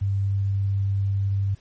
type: tone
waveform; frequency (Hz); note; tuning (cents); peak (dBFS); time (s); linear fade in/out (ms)
sine; 98.6; G2; +11; -20; 0.01-1.55; 10
effects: pink hiss -58 dBFS RMS until 1.6 s + MP3 32 kbps